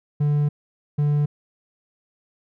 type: tone bursts at uneven times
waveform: triangle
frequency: 146.83 Hz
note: D3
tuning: in tune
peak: -15 dBFS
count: 2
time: 0.2-0.49 / 0.98-1.26 s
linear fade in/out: 10 ms
effects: none